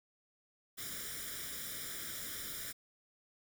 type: noise with comb filter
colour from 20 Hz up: white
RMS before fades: -43 dBFS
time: 0.77-2.73 s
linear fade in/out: 20 ms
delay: 0.56 ms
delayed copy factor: +0.85
effects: none